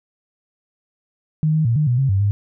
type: tone with pitch steps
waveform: sine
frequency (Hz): 155.2 / 156.8 / 116.2 / 151.8 / 122.5 / 135.3 / 97.3 / 101.7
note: D#3 / D#3 / A#2 / D#3 / B2 / C#3 / G2 / G#2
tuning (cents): -4 / +14 / -5 / -42 / -14 / -42 / -12 / -36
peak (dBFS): -14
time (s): 1.43-2.31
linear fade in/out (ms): 0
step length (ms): 110
effects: none